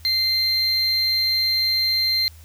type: tone pair together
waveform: triangle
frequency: 2079 / 4158 Hz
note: C7 / C8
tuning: -12 / -12 cents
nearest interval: octave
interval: 1200 cents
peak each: -27 / -17 dBFS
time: 0.05-2.28 s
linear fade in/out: 0 ms
effects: added 80 Hz sine -42 dBFS peak until 2.44 s + white hiss -52 dBFS RMS until 2.44 s

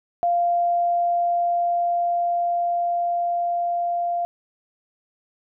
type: tone with level ramp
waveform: sine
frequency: 695 Hz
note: F5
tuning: 9 cents flat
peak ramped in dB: -17 to -21 dBFS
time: 0.23-4.25 s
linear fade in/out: 0 ms
effects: none

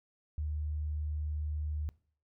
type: tone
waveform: sine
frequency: 75.6 Hz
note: D#2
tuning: 49 cents flat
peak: -32 dBFS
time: 0.38-1.89 s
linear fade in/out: 0 ms
effects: noise-tail reverb RT60 0.5 s tail -22 dB re dry

